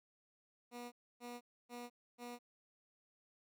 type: tone bursts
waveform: 15% pulse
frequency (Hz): 241.9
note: B3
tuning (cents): -36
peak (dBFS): -40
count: 4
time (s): 0.71-2.39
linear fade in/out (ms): 50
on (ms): 210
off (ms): 280
effects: none